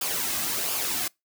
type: noise with flanger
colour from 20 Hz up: white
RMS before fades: -28 dBFS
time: 0.01-1.08 s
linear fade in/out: 5 ms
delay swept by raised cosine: 0.5 to 2.2 ms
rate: 1.4 Hz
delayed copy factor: -0.55
effects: noise-tail reverb RT60 0.2 s tail -26 dB re dry